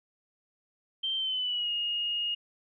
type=tone with pitch glide; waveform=sine; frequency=3136 to 2859 Hz; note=G7 to F7; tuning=0 to +40 cents; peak=-28 dBFS; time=1.03-2.35 s; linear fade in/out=10 ms; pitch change=-160 cents; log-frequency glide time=1.16-1.71 s; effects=none